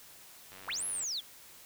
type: click train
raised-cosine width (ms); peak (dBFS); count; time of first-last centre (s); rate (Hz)
0.3; -34; 50; 0.52-1.036; 95
type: linear two-way sweep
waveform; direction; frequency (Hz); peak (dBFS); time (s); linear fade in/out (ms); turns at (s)
sine; up then down; 256.8 to 11175 to 3091; -33; 0.67-1.21; 20; 0.86
effects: white hiss -54 dBFS RMS until 1.65 s